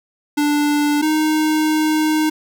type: tone pair in turn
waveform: square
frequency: 293.7 / 309.8 Hz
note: D4 / D#4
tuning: 0 / -7 cents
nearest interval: minor second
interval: 93 cents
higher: second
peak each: -15 dBFS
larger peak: neither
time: 0.37-1.02 / 1.02-2.3 s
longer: second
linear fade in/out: 10 ms
effects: none